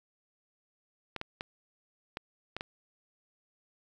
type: clicks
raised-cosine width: 0.3 ms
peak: -20 dBFS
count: 6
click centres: 1.163 / 1.214 / 1.409 / 2.171 / 2.566 / 2.609 s
effects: 10-bit